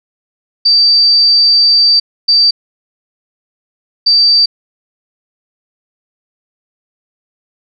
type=tone bursts at uneven times; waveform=sine; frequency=4648 Hz; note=D8; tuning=19 cents flat; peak=-5 dBFS; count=3; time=0.65-2 / 2.28-2.51 / 4.06-4.46 s; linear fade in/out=10 ms; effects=none